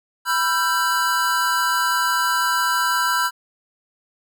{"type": "chord", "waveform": "square", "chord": "E minor", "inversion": "second", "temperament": "equal with one note detuned", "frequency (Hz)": [987.8, 1347, 1568], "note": ["B5", "E6", "G6"], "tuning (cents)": [0, 37, 0], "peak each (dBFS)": -23, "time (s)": [0.25, 3.31], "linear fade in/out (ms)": 50, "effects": []}